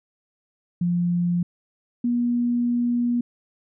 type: tone pair in turn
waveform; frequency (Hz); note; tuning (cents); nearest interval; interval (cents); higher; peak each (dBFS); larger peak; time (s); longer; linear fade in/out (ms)
sine; 174.61 / 240.6; F3 / B3; 0 / -45; tritone; 555; second; -19; neither; 0.81-1.43 / 2.04-3.21; second; 5
effects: none